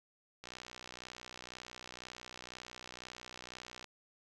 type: click train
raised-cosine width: 0.2 ms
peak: -29 dBFS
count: 212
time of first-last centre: 0.44-3.843 s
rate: 62 Hz
effects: none